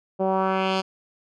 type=tone with low-pass filter sweep; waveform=10% pulse; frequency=190 Hz; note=F#3; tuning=46 cents sharp; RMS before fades=-23 dBFS; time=0.19-0.82 s; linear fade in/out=20 ms; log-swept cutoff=550 to 4900 Hz; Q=1.7; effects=none